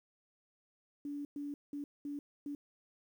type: tone bursts at uneven times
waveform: sine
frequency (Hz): 288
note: D4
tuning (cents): -34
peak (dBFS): -38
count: 5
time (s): 1.05-1.25 / 1.36-1.54 / 1.73-1.84 / 2.05-2.19 / 2.46-2.55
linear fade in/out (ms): 2
effects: 11-bit